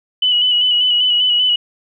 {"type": "tone with vibrato", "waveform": "sine", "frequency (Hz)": 2960, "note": "F#7", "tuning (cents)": 0, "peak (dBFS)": -11, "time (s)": [0.22, 1.56], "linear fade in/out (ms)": 5, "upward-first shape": "square", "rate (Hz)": 5.1, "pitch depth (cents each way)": 27, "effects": []}